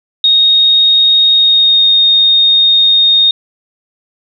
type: tone with pitch glide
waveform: sine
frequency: 3729 to 3699 Hz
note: A#7 to A#7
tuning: 0 to -14 cents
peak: -5 dBFS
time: 0.24-3.31 s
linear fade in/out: 2 ms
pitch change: -14 cents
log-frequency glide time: 1.33-1.86 s
effects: none